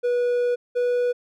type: tone pair in turn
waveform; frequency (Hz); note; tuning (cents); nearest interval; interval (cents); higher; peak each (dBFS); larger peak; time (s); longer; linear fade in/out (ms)
triangle; 487 / 489.3; B4 / B4; -24 / -16; unison; 8; second; -17; neither; 0.03-0.56 / 0.75-1.13; first; 20
effects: none